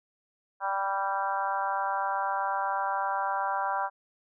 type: harmonic tone with a mistuned harmonic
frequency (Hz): 196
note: G3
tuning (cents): 0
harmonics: 3 / 4 / 5 / 6 / 7 / 8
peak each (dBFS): -38 / -31 / -31 / -37 / -35 / -38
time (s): 0.6-3.9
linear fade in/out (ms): 50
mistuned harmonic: 6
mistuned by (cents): -19
effects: none